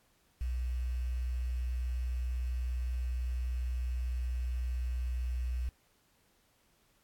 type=tone with quantisation; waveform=sine; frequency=61.74 Hz; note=B1; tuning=in tune; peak=-31 dBFS; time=0.41-5.69 s; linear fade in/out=0 ms; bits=9; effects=pink hiss -70 dBFS RMS until 7.03 s + AAC 64 kbps